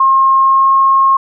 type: tone with pitch glide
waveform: sine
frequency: 1071 to 1078.4 Hz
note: C6 to C#6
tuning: +40 to -48 cents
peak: -6 dBFS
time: 0-1.17 s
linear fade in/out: 5 ms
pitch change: +12 cents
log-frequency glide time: 0.38-0.71 s
effects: none